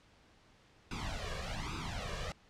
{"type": "noise with flanger", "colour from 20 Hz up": "pink", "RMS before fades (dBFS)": -39, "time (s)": [0.91, 2.32], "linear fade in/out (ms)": 2, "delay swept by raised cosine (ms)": [0.8, 1.78], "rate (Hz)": 1.2, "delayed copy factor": 0.9, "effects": ["pink hiss -64 dBFS RMS until 2.49 s", "low-pass 5000 Hz 12 dB/octave"]}